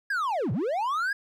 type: linear two-way sweep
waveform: triangle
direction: down then up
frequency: 1678 to 98.2 to 1678 Hz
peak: -23 dBFS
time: 0.1-1.13 s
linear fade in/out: 5 ms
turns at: 0.52 s
effects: none